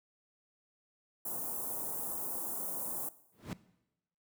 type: band-stop noise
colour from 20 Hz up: white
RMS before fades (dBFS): -38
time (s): 1.25-3.09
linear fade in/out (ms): 5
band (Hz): 1000 to 9200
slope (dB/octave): 24
type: noise with exponential growth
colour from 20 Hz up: brown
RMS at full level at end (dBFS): -30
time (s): 3.32-3.53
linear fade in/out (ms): 2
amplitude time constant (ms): 44
effects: noise-tail reverb RT60 0.9 s tail -18 dB re dry + high-pass 150 Hz 12 dB/octave